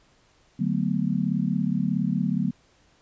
sine chord, B minor seventh, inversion first, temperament just, 148.16 / 185.21 / 222.2 / 246.9 Hz, D3 / F#3 / A3 / B3, +16 / +2 / +17 / 0 cents, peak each -29 / -25 / -28 / -29 dBFS, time 0.59-2.51 s, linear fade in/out 10 ms, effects pink hiss -61 dBFS RMS until 3.01 s + resampled to 16000 Hz

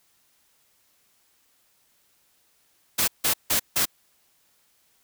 white noise bursts, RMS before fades -22 dBFS, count 4, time 2.98-3.856 s, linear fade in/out 10 ms, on 99 ms, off 160 ms, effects white hiss -65 dBFS RMS until 5.03 s

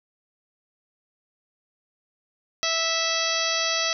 harmonic tone, 656 Hz, E5, 9 cents flat, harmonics 1 / 2 / 3 / 4 / 5 / 6 / 7 / 8 / 9, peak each -31 / -31 / -31 / -31 / -31 / -31 / -31 / -31 / -31 dBFS, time 2.63-3.93 s, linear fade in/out 0 ms, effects none

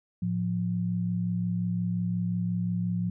sine tone pair together, 111.15 / 176.8 Hz, A2 / F3, +18 / +22 cents, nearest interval minor sixth, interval 804 cents, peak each -31 / -27 dBFS, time 0.22-3.1 s, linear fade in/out 5 ms, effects none

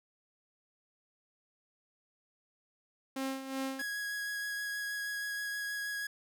sawtooth tone with tremolo, 267.2 Hz, C4, 36 cents sharp, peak -29 dBFS, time 3.16-3.82 s, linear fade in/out 5 ms, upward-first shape sine, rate 2.7 Hz, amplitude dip 65%
45% pulse tone with vibrato, 1661.2 Hz, G#6, in tune, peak -35 dBFS, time 3.79-6.07 s, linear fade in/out 5 ms, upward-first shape sine, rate 6.3 Hz, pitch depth 9 cents each way
effects none

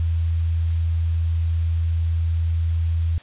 sine tone with quantisation, 82.7 Hz, E2, 6 cents sharp, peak -18 dBFS, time 0-3.18 s, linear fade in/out 0 ms, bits 8, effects white hiss -46 dBFS RMS until 3.22 s + resampled to 8000 Hz

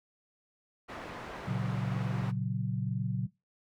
white low-pass noise, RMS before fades -43 dBFS, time 0.88-2.32 s, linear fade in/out 20 ms, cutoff 1300 Hz, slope 12 dB/octave
sine chord, F# major, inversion first, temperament equal, 116.54 / 138.59 / 185 Hz, A#2 / C#3 / F#3, 0 / 0 / 0 cents, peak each -34 dBFS, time 1.47-3.27 s, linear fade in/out 10 ms
effects noise-tail reverb RT60 0.2 s tail -19 dB re dry

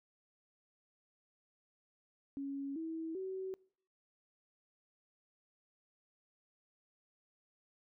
sine tone with pitch steps, 277.2 / 324 / 378.7 Hz, C#4 / E4 / F#4, 0 / -30 / +40 cents, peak -38 dBFS, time 2.37-3.54 s, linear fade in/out 0 ms, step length 390 ms, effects noise-tail reverb RT60 0.6 s tail -25 dB re dry

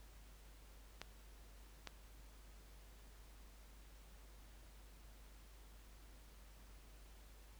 clicks, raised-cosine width 0.2 ms, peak -28 dBFS, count 2, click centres 1.016 / 1.873 s, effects added 50 Hz sine -58 dBFS peak until 7.59 s + pink hiss -66 dBFS RMS until 7.59 s

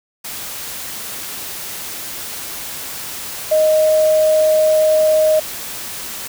sine tone in noise, 622.3 Hz, D#5, in tune, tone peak -10 dBFS, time 3.51-5.4 s, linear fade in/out 10 ms, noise white, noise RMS -28 dBFS, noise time 0.24-6.28 s, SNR +15 dB, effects none

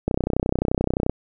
click train, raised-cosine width 2 ms, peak -7 dBFS, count 33, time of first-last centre 0.08-1.096 s, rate 31.5 Hz, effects none

